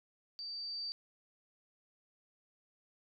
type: tone with level ramp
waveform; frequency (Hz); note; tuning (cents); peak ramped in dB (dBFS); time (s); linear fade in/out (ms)
sine; 4636; D8; -23; -41 to -37; 0.39-0.92; 0
effects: none